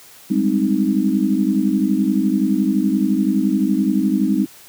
sine chord, Ab major seventh, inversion third, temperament equal, 196 / 207.7 / 261.6 / 311.1 Hz, G3 / Ab3 / C4 / Eb4, 0 / 0 / 0 / 0 cents, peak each -20 dBFS, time 0.3-4.46 s, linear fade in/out 10 ms, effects white hiss -44 dBFS RMS until 4.68 s + high-pass 80 Hz 12 dB/octave

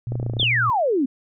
sine tone with vibrato, 118 Hz, A#2, 22 cents sharp, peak -24 dBFS, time 0.07-0.7 s, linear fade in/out 0 ms, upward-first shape sine, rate 2.6 Hz, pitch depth 43 cents each way
clicks, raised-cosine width 2 ms, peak -17 dBFS, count 10, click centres 0.121 / 0.155 / 0.199 / 0.229 / 0.264 / 0.298 / 0.336 / 0.368 / 0.398 / 0.43 s
sine exponential sweep, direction down, 3700 to 246.9 Hz, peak -17 dBFS, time 0.39-1.06 s, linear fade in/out 10 ms
effects none

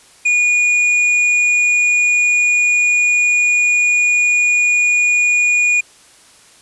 triangle tone with hard clipping, 2447 Hz, D#7, 29 cents flat, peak -12 dBFS, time 0.25-5.81 s, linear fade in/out 10 ms, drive 9 dB, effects white hiss -46 dBFS RMS until 6.61 s + resampled to 24000 Hz

